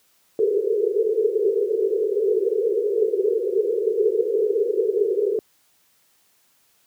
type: band-pass noise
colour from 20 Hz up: white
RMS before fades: -21 dBFS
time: 0.39-5.39 s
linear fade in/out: 2 ms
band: 390 to 460 Hz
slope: 96 dB/octave
effects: white hiss -62 dBFS RMS until 6.86 s + high-pass 80 Hz 12 dB/octave